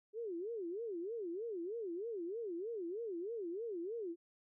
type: tone with vibrato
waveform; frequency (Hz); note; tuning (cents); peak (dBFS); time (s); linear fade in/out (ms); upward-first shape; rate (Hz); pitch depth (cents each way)
sine; 397.1; G4; +22; -39; 0.13-4.16; 50; sine; 3.2; 300
effects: none